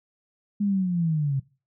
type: linear sweep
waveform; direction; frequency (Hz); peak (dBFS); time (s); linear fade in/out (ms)
sine; down; 207.7 to 132.5; -21; 0.6-1.4; 10
effects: noise-tail reverb RT60 0.3 s tail -19 dB re dry